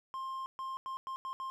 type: tone bursts at uneven times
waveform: triangle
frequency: 1058 Hz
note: C6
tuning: 19 cents sharp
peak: -35 dBFS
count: 6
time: 0.14-0.46 / 0.59-0.77 / 0.86-0.97 / 1.07-1.16 / 1.25-1.33 / 1.4-1.5 s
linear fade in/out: 0 ms
effects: none